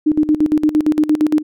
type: tone with tremolo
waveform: sine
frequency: 304.7 Hz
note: D#4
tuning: 36 cents flat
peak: -9 dBFS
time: 0.06-1.43 s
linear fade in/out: 10 ms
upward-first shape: square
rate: 8.7 Hz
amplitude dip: 80%
effects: none